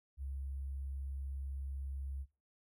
sine tone with sample-and-hold, 68 Hz, C#2, 33 cents flat, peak -39 dBFS, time 0.17-2.26 s, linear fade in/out 50 ms, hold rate 11025 Hz, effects noise-tail reverb RT60 0.4 s tail -20 dB re dry

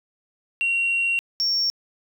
sine tone pair in turn, 2747 / 5494 Hz, F7 / F8, -29 / -29 cents, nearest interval octave, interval 1200 cents, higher second, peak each -18 dBFS, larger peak neither, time 0.61-1.19 / 1.4-1.7 s, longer first, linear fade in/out 0 ms, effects tanh soft clip ceiling -16 dBFS + 10-bit

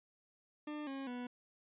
40% pulse tone with pitch steps, 299.3 / 271.3 / 245.9 Hz, D4 / C#4 / B3, +33 / -37 / -7 cents, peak -40 dBFS, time 0.67-1.27 s, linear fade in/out 5 ms, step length 200 ms, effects resampled to 8000 Hz

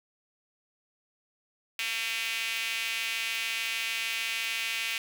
sawtooth tone with high-pass filter, 226.6 Hz, A#3, 49 cents flat, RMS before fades -32 dBFS, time 1.79-4.98 s, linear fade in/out 2 ms, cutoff 2500 Hz, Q 3.3, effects none

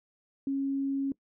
sine tone, 274.1 Hz, C#4, 19 cents flat, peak -27 dBFS, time 0.47-1.12 s, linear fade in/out 2 ms, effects noise-tail reverb RT60 0.1 s tail -21 dB re dry

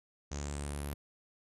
sawtooth tone with low-pass filter sweep, 71.9 Hz, D2, 36 cents flat, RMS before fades -39 dBFS, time 0.31-0.94 s, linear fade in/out 10 ms, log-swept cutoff 6300 to 12000 Hz, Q 7.9, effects none

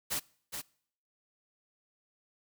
white noise with echo, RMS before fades -33 dBFS, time 0.1-0.2 s, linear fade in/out 20 ms, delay 420 ms, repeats 1, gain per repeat -6 dB, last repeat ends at 0.62 s, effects noise-tail reverb RT60 0.6 s tail -24 dB re dry

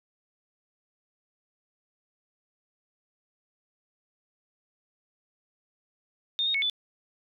sine tone with pitch steps, 3652 / 3722 / 2208 / 3487 Hz, A#7 / A#7 / C#7 / A7, -36 / -3 / -7 / -16 cents, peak -24 dBFS, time 6.39-6.698 s, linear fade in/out 0 ms, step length 77 ms, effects none

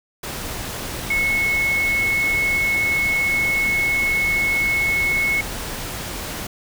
sine tone in noise, 2191 Hz, C#7, 21 cents flat, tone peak -17 dBFS, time 1.1-5.41 s, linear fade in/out 5 ms, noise pink, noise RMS -29 dBFS, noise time 0.23-6.47 s, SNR +9 dB, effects none

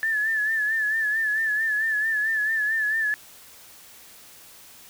sine tone with vibrato, 1746 Hz, A6, 14 cents flat, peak -21 dBFS, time 0.03-3.14 s, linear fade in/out 0 ms, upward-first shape sine, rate 4.5 Hz, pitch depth 59 cents each way, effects white hiss -48 dBFS RMS until 4.89 s

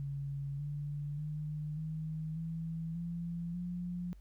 sine tone with pitch steps, 140 / 145.52 / 151.27 / 157.24 / 163.44 / 169.89 / 176.59 Hz, C#3 / D3 / D#3 / D#3 / E3 / F3 / F3, +18 / -16 / -48 / +19 / -14 / -47 / +19 cents, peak -36 dBFS, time 0-4.13 s, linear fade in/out 0 ms, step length 590 ms, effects added 50 Hz sine -52 dBFS peak until 4.2 s + pink hiss -74 dBFS RMS until 4.2 s

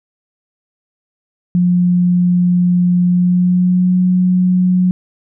sine tone with pitch glide, 177.8 to 182.17 Hz, F3 to F#3, +31 to -27 cents, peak -9 dBFS, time 1.55-4.91 s, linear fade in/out 0 ms, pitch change +42 cents, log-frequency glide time 3.06-3.97 s, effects none

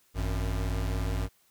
square tone pair together, 51.97 / 92.3 Hz, G#1 / F#2, +2 / -4 cents, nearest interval minor seventh, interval 994 cents, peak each -30 / -33 dBFS, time 0.14-1.29 s, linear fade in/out 50 ms, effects white hiss -66 dBFS RMS until 1.5 s

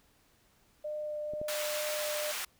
sine tone with vibrato, 602 Hz, D5, 43 cents sharp, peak -34 dBFS, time 0.84-2.32 s, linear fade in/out 10 ms, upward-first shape triangle, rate 2.1 Hz, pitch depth 8 cents each way
clicks, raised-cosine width 2 ms, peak -32 / -29 dBFS, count 2, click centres 1.336 / 1.415 s
pink high-pass noise, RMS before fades -37 dBFS, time 1.48-2.45 s, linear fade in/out 5 ms, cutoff 1200 Hz, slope 12 dB/octave
effects pink hiss -67 dBFS RMS until 2.59 s

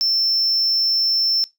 sine tone, 5350 Hz, E8, 25 cents sharp, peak -13 dBFS, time 0.01-1.44 s, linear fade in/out 0 ms, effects noise-tail reverb RT60 0.2 s tail -22 dB re dry + tanh soft clip ceiling -14 dBFS

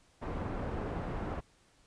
pink low-pass noise, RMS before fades -37 dBFS, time 0.21-1.41 s, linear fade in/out 20 ms, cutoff 1100 Hz, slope 12 dB/octave, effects pink hiss -66 dBFS RMS until 1.86 s + resampled to 22050 Hz

